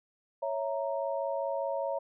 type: chord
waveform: sine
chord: A# diminished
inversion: first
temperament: equal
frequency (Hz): 554.4 / 659.3 / 932.3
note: C#5 / E5 / A#5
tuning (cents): 0 / 0 / 0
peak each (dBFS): -32 / -35 / -37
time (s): 0.42-1.99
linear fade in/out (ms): 10
effects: none